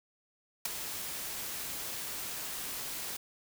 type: noise with ADSR envelope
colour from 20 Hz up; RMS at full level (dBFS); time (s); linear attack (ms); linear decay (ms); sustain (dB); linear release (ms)
white; -29; 0.65-3.17; 6; 8; -10; 7
effects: none